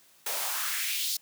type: noise with high-pass filter sweep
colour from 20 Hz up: white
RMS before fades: -31 dBFS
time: 0.26-1.17 s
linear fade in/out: 5 ms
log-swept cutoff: 480 to 4700 Hz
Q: 2.4
effects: white hiss -60 dBFS RMS until 1.21 s + high-pass 100 Hz 12 dB/octave